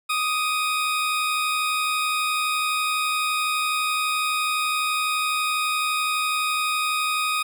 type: tone pair together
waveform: 20% pulse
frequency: 1174.7 / 1246.6 Hz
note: D6 / D#6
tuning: 0 / +3 cents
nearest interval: minor second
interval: 103 cents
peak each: -29 / -17 dBFS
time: 0.09-7.43 s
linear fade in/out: 10 ms
effects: none